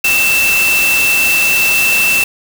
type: tone in noise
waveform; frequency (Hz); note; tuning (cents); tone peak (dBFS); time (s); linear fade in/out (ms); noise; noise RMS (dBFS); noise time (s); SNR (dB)
sine; 2666; E7; +19; -10; 0.04-2.24; 5; white; -17; 0.04-2.24; +4
effects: none